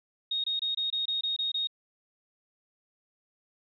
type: tone bursts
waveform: sine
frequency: 3729 Hz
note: A#7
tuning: in tune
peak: -27 dBFS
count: 9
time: 0.31-1.672 s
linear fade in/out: 5 ms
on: 130 ms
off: 24 ms
effects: none